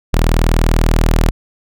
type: tone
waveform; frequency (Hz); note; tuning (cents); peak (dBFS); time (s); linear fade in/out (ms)
sawtooth; 40.17; E1; -44; -6; 0.13-1.31; 10
effects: none